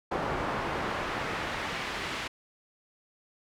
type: noise with band-pass filter sweep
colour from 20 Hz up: brown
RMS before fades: -33 dBFS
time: 0.11-2.28 s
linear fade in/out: 10 ms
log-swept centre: 950 to 2800 Hz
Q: 0.84
effects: none